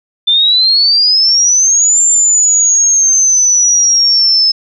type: exponential two-way sweep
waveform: sine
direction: up then down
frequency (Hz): 3532 to 7310 to 5200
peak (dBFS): -6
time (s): 0.27-4.52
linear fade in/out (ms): 10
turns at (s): 2.02
effects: none